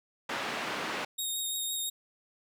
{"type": "band-pass noise", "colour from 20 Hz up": "white", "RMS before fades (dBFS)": -35, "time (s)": [0.29, 1.05], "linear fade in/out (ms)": 5, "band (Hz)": [210, 2200], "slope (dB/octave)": 12}
{"type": "tone with vibrato", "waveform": "15% pulse", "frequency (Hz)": 3729, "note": "A#7", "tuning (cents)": 0, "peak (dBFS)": -25, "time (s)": [1.18, 1.9], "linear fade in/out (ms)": 10, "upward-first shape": "triangle", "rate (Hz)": 5.9, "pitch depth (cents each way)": 22}
{"effects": []}